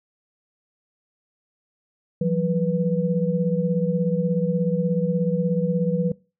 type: tone cluster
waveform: sine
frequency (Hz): 168.6 / 185.2 / 490.4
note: E3 / F#3 / B4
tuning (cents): +39 / +2 / -12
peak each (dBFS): -23 / -23 / -25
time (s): 2.21-6.12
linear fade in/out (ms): 5
effects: noise-tail reverb RT60 0.3 s tail -21 dB re dry